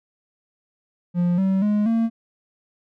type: tone with pitch steps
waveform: triangle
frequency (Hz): 175.6 / 191.49 / 208.8 / 227.7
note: F3 / G3 / G#3 / A#3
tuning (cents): +10 / -40 / +10 / -40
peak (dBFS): -15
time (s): 1.14-2.1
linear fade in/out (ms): 50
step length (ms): 240
effects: none